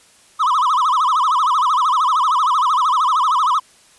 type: tone with vibrato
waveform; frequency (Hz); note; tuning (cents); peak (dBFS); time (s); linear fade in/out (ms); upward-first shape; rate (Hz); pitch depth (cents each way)
triangle; 1126; C#6; +27; -11; 0.39-3.6; 20; sine; 13; 250
effects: white hiss -50 dBFS RMS until 3.98 s + resampled to 24000 Hz